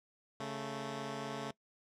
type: tone pair together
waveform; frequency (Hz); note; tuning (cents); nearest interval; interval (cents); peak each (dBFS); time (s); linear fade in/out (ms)
10% pulse; 138.59 / 220; C#3 / A3; 0 / 0; minor sixth; 800; -34 / -33; 0.4-1.51; 2
effects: noise-tail reverb RT60 0.1 s tail -21 dB re dry + low-pass 7000 Hz 12 dB/octave